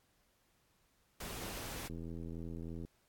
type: noise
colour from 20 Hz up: pink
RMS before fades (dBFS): -44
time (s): 1.2-1.88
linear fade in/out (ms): 5
type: click train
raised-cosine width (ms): 3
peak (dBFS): -33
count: 80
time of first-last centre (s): 1.9-2.85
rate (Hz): 83.2
effects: pink hiss -74 dBFS RMS until 3.08 s + AAC 64 kbps